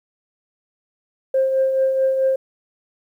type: tone with tremolo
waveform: sine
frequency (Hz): 530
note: C5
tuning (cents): +22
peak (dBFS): -12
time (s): 1.34-2.36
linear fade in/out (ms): 5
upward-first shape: triangle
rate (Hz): 4.6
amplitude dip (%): 50
effects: tanh soft clip ceiling -10 dBFS + 9-bit